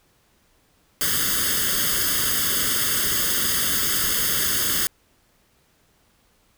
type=noise with comb filter; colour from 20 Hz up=white; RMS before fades=-22 dBFS; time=1.01-4.87 s; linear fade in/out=0 ms; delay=0.61 ms; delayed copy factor=+0.95; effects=pink hiss -62 dBFS RMS until 6.57 s